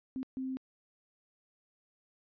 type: tone bursts at uneven times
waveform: sine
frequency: 261.6 Hz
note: C4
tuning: in tune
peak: -34 dBFS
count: 2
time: 0.16-0.23 / 0.37-0.57 s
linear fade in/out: 0 ms
effects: resampled to 11025 Hz